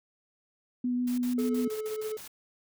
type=tone with vibrato; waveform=sine; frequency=246.9 Hz; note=B3; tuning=in tune; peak=-26 dBFS; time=0.84-1.68 s; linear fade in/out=5 ms; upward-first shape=triangle; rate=7 Hz; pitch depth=13 cents each way
type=noise bursts; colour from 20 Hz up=white; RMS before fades=-45 dBFS; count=8; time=1.07-2.279 s; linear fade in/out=5 ms; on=110 ms; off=47 ms
type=tone with tremolo; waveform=triangle; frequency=432.1 Hz; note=A4; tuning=31 cents flat; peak=-28 dBFS; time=1.38-2.17 s; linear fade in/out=2 ms; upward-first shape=sine; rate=15 Hz; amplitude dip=40%
effects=none